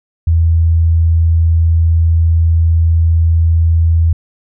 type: tone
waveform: sine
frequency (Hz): 82.41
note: E2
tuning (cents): 0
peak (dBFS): -7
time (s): 0.27-4.13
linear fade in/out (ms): 5
effects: none